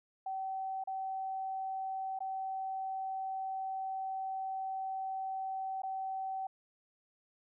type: tone with dropouts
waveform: sine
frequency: 766 Hz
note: G5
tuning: 40 cents flat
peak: -35 dBFS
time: 0.26-6.47 s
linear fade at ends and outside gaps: 5 ms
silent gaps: 0.839-0.873 / 2.19-2.204 / 5.82-5.833 s
effects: none